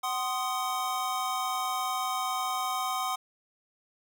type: chord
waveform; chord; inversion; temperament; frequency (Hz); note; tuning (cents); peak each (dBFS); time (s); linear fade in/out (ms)
square; C diminished; second; equal with one note detuned; 754.7 / 1046.5 / 1244.5; Gb5 / C6 / Eb6; +34 / 0 / 0; -34; 0.03-3.16; 10
effects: none